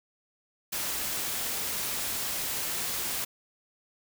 white noise, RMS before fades -32 dBFS, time 0.72-3.25 s, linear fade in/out 10 ms, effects none

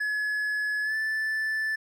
triangle tone with pitch glide, 1700 to 1754.9 Hz, G#6 to A6, +40 to -5 cents, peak -24 dBFS, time 0-1.76 s, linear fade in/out 10 ms, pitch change +55 cents, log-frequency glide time 0.83-0.95 s, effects none

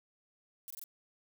violet noise bursts, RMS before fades -45 dBFS, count 4, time 0.68-0.839 s, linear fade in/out 0 ms, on 24 ms, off 21 ms, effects none

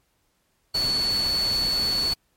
sine tone in noise, 4435 Hz, C#8, in tune, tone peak -21 dBFS, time 0.74-2.14 s, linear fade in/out 10 ms, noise pink, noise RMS -33 dBFS, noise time 0.74-2.14 s, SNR +9 dB, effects pink hiss -69 dBFS RMS until 2.36 s + MP3 64 kbps

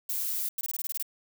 violet noise, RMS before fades -31 dBFS, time 0.09-0.49 s, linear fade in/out 5 ms
violet noise bursts, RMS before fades -32 dBFS, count 9, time 0.58-1.026 s, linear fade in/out 2 ms, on 30 ms, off 22 ms
effects none

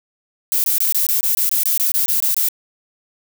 violet noise bursts, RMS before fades -17 dBFS, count 14, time 0.52-2.486 s, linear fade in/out 0 ms, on 120 ms, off 22 ms, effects none

